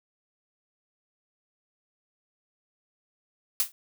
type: noise with exponential decay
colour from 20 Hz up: blue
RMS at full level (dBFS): -20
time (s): 3.6-3.72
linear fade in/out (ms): 1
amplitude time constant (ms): 26
effects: none